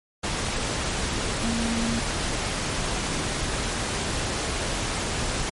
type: tone in noise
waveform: sine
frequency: 229.8 Hz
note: A#3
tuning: 25 cents flat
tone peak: -25 dBFS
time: 1.43-2 s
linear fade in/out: 10 ms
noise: pink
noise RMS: -27 dBFS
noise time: 0.23-5.5 s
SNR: -1 dB
effects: low-pass 10000 Hz 12 dB/octave + MP3 48 kbps